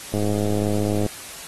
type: click train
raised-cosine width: 2 ms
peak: -11 dBFS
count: 97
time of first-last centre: 0.14-1.063 s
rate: 104 Hz
effects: white hiss -37 dBFS RMS until 1.47 s + AAC 32 kbps